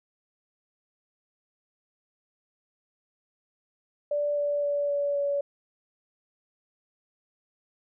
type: tone with pitch steps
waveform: sine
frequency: 584 / 580 / 576 / 572 / 568 Hz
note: D5 / D5 / D5 / D5 / C#5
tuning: -10 / -22 / -34 / -46 / +42 cents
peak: -24 dBFS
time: 4.11-5.41 s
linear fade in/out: 5 ms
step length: 260 ms
effects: none